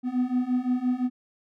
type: beating tone pair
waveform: triangle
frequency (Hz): 246.9 / 252.7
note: B3 / B3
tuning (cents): 0 / +40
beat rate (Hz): 5.8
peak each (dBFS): -25 / -23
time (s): 0.03-1.1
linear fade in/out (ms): 50
effects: none